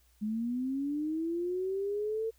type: linear sweep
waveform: sine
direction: up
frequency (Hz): 207.7 to 452.8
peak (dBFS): -30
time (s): 0.21-2.31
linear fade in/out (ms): 20
effects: added 60 Hz sine -64 dBFS peak until 2.38 s + white hiss -69 dBFS RMS until 2.38 s